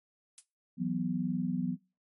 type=noise with exponential decay; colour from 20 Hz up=violet; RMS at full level=-39 dBFS; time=0.38-0.46 s; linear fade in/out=0 ms; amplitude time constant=16 ms
type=chord; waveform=sine; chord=E suspended second; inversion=none; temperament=just; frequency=164.81 / 185.42 / 247.2 Hz; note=E3 / F#3 / B3; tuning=0 / +4 / +2 cents; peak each=-36 / -32 / -33 dBFS; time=0.77-1.77 s; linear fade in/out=50 ms
effects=noise-tail reverb RT60 0.3 s tail -22 dB re dry + MP3 48 kbps